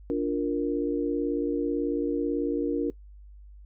sine chord, Bb major, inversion first, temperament just, 291.4 / 349.6 / 466.2 Hz, D4 / F4 / Bb4, -13 / +2 / 0 cents, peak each -27 / -30 / -29 dBFS, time 0.1-2.9 s, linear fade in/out 0 ms, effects noise-tail reverb RT60 0.1 s tail -20 dB re dry + added 50 Hz sine -45 dBFS peak until 3.65 s

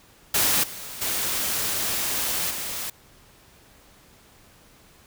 white noise with level steps, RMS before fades -21 / -37 / -26 / -31 dBFS, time 0.34-2.9 s, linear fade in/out 5 ms, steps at 0.63 / 1.01 / 2.5 s, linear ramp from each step 10 ms, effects pink hiss -54 dBFS RMS until 5.06 s

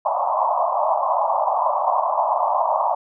white band-pass noise, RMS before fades -20 dBFS, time 0.05-2.95 s, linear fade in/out 10 ms, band 590 to 1100 Hz, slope 96 dB/octave, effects none

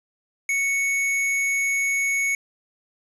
square tone, 2217 Hz, C#7, in tune, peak -21 dBFS, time 0.49-2.35 s, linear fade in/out 2 ms, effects resampled to 24000 Hz + 8-bit

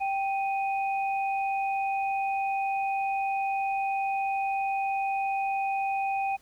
sine tone pair together, 782.9 / 2489 Hz, G5 / D#7, -2 / 0 cents, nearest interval octave + minor sixth, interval 2002 cents, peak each -26 / -35 dBFS, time 0-6.37 s, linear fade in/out 20 ms, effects pink hiss -61 dBFS RMS until 6.41 s

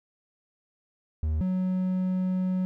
triangle tone pair in turn, 77.78 / 184.99 Hz, D#2 / F#3, 0 / 0 cents, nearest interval octave + minor third, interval 1500 cents, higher second, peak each -22 dBFS, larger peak neither, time 1.23-1.41 / 1.41-2.65 s, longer second, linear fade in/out 0 ms, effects none

